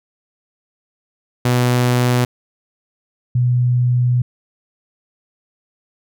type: tone pair in turn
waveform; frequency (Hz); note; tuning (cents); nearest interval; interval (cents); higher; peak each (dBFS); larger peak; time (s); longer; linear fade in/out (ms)
sawtooth / sine; 123.47 / 123.47; B2 / B2; 0 / 0; unison; 0; neither; -9 / -12; first; 1.45-2.25 / 3.35-4.22; second; 5
effects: none